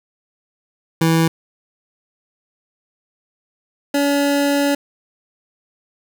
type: tone pair in turn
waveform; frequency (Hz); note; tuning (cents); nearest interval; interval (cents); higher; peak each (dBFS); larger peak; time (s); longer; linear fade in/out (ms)
25% pulse; 163.5 / 284.1; E3 / C#4; -14 / +43; minor seventh; 957; second; -9 / -11; first; 1.01-1.28 / 3.94-4.75; second; 5
effects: none